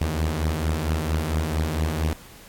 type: beating tone pair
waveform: sawtooth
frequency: 75.3 / 79.7 Hz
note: D2 / D#2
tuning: +44 / +42 cents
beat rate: 4.4 Hz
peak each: -23 / -20 dBFS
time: 0.01-2.13 s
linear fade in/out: 0 ms
effects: pink hiss -47 dBFS RMS until 2.48 s + AAC 64 kbps